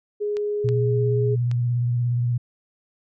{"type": "tone", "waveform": "sine", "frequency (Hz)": 415.3, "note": "G#4", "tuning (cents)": 0, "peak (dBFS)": -22, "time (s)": [0.2, 1.36], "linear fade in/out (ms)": 20}
{"type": "clicks", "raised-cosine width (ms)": 0.2, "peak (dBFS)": -21, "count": 3, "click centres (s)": [0.369, 0.689, 1.514]}
{"type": "tone with vibrato", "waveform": "sine", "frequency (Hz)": 121, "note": "B2", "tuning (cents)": -35, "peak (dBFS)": -19, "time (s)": [0.64, 2.38], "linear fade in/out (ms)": 10, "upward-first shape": "triangle", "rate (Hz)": 17, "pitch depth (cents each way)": 36}
{"effects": []}